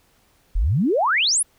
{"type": "exponential sweep", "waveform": "sine", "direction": "up", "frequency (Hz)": [35.09, 11390], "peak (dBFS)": -16, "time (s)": [0.55, 1.43], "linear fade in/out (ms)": 10, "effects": ["pink hiss -60 dBFS RMS until 1.58 s"]}